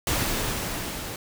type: noise with level ramp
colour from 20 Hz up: pink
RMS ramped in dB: -24 to -35 dBFS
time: 0.07-1.16 s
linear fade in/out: 2 ms
effects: none